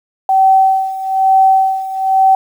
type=tone with tremolo; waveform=sine; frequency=767 Hz; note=G5; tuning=38 cents flat; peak=-5 dBFS; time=0.29-2.35 s; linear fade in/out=2 ms; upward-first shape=sine; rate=1.1 Hz; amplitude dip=80%; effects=7-bit